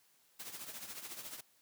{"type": "noise with tremolo", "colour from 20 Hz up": "white", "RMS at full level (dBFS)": -44, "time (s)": [0.39, 1.41], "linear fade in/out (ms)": 10, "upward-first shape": "triangle", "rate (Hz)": 14, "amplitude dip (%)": 70, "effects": ["white hiss -70 dBFS RMS until 1.61 s", "high-pass 100 Hz 12 dB/octave"]}